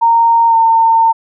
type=tone with pitch glide; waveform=sine; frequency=924 to 907.6 Hz; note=A#5 to A#5; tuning=-16 to -47 cents; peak=-6 dBFS; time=0.01-1.13 s; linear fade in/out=20 ms; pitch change=-31 cents; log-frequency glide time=0.48-0.55 s; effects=none